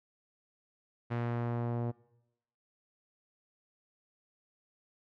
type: tone with low-pass filter sweep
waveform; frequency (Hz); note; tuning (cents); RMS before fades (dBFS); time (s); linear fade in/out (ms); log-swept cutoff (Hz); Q
sawtooth; 118.9; A#2; +35; -34; 1.1-1.92; 20; 2000 to 700; 0.99
effects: noise-tail reverb RT60 0.9 s tail -22 dB re dry